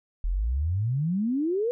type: exponential sweep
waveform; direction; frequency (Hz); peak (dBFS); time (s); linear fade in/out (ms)
sine; up; 38.89 to 496.9; -23; 0.24-1.71; 0
effects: none